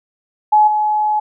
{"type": "tone with level steps", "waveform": "sine", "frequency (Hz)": 849, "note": "G#5", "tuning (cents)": 38, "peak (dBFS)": [-7, -13], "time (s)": [0.52, 1.2], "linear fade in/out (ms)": 10, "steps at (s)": 0.67, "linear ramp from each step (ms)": 10, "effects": []}